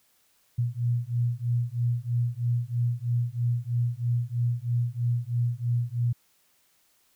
sine beating tone pair, 118.5 / 121.6 Hz, A#2 / B2, +29 / -26 cents, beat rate 3.1 Hz, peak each -27 dBFS, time 0.58-6.13 s, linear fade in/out 10 ms, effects white hiss -66 dBFS RMS until 7.15 s

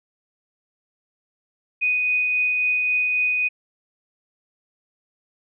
sine tone with tremolo, 2489 Hz, D#7, in tune, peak -17 dBFS, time 1.81-3.49 s, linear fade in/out 20 ms, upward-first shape triangle, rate 3.7 Hz, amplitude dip 25%, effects none

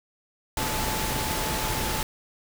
sine tone in noise, 871 Hz, A5, 18 cents flat, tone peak -34 dBFS, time 0.57-2.03 s, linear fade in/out 2 ms, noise pink, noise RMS -28 dBFS, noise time 0.57-2.03 s, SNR -9 dB, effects none

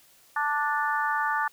harmonic tone, 293.8 Hz, D4, 1 cent sharp, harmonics 3 / 4 / 5 / 6, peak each -28 / -29 / -30 / -31 dBFS, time 0.36-1.48 s, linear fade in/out 5 ms, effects white hiss -58 dBFS RMS until 1.52 s

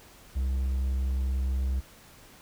triangle tone, 65.5 Hz, C2, 2 cents sharp, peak -23 dBFS, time 0.35-1.81 s, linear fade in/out 20 ms, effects pink hiss -53 dBFS RMS until 2.41 s

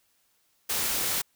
white noise, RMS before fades -28 dBFS, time 0.69-1.22 s, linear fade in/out 10 ms, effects white hiss -69 dBFS RMS until 1.35 s

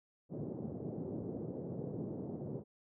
pink band-pass noise, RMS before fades -42 dBFS, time 0.29-2.64 s, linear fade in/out 50 ms, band 120 to 510 Hz, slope 24 dB/octave, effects none

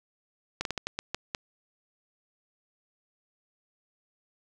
slowing click train, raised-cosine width 0.2 ms, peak -13 dBFS, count 8, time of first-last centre 0.61-1.348 s, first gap 42 ms, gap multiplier 1.3, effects none

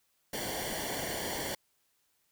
pink noise with comb filter, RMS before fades -36 dBFS, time 0.33-1.55 s, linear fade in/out 5 ms, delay 0.78 ms, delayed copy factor -0.8, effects white hiss -74 dBFS RMS until 2.31 s

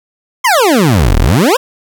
25% pulse exponential two-way sweep, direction down then up, 1100 to 34.86 to 565 Hz, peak -3 dBFS, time 0.44-1.57 s, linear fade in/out 10 ms, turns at 1.18 s, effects 7-bit

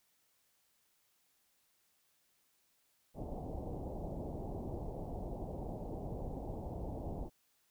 pink low-pass noise, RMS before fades -42 dBFS, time 3.14-7.3 s, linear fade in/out 50 ms, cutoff 820 Hz, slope 48 dB/octave, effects white hiss -75 dBFS RMS until 7.7 s

